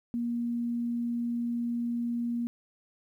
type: tone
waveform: sine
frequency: 237 Hz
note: A#3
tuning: 29 cents sharp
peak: -28 dBFS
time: 0.14-2.47 s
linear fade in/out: 0 ms
effects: 11-bit